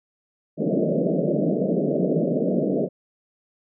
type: band-pass noise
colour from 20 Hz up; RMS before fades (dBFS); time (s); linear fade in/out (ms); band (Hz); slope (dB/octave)
pink; -22; 0.57-2.89; 50; 150 to 640; 96
effects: none